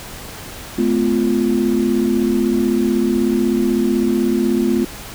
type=tone cluster; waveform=sine; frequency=216 / 252.1 / 347.4 Hz; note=A3 / B3 / F4; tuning=-32 / +36 / -9 cents; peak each=-18 dBFS; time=0.78-4.85 s; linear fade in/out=5 ms; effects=pink hiss -33 dBFS RMS until 5.14 s